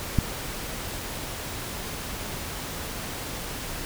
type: click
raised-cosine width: 5 ms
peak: -7 dBFS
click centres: 0.187 s
effects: pink hiss -34 dBFS RMS until 3.85 s